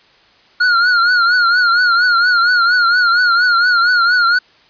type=tone with vibrato; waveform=square; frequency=1427 Hz; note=F6; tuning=37 cents sharp; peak=-10 dBFS; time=0.6-4.39 s; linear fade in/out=10 ms; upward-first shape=triangle; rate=4.3 Hz; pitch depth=91 cents each way; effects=white hiss -49 dBFS RMS until 4.69 s + resampled to 11025 Hz